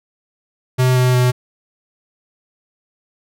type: tone with pitch steps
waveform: square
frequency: 127.6 / 126.35 / 125.12 Hz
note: C3 / B2 / B2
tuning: -43 / +40 / +23 cents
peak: -12 dBFS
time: 0.78-1.32 s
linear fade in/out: 20 ms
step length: 180 ms
effects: none